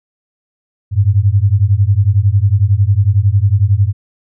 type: beating tone pair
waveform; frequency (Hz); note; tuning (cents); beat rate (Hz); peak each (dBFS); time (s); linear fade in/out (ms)
sine; 95 / 106; F#2 / G#2; +46 / +36; 11; -11; 0.91-3.93; 50
effects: none